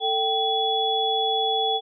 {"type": "tone cluster", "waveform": "sine", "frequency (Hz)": [443.7, 777, 3395], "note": ["A4", "G5", "G#7"], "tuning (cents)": [14, -16, 37], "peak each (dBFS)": [-27, -24, -24], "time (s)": [0, 1.81], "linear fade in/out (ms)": 50, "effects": []}